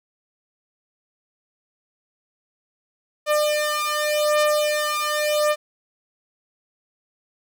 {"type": "beating tone pair", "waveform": "sawtooth", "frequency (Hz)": [600, 600.87], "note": ["D5", "D5"], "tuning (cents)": [37, 39], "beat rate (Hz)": 0.87, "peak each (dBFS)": -18, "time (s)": [3.26, 5.56], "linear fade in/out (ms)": 50, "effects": []}